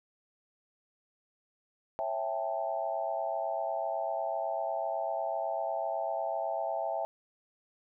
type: chord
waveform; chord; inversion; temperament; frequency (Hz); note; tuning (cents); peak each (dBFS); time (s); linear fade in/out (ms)
sine; A dominant seventh; first; just; 550 / 660 / 792 / 880; C#5 / E5 / G5 / A5; -14 / +2 / +18 / 0; -39 / -33 / -36 / -39; 1.99-7.05; 0
effects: none